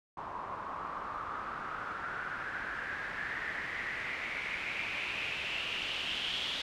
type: noise with low-pass filter sweep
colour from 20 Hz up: white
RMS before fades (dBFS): -38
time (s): 0.17-6.62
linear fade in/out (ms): 5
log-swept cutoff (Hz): 1000 to 3300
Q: 5.3
effects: none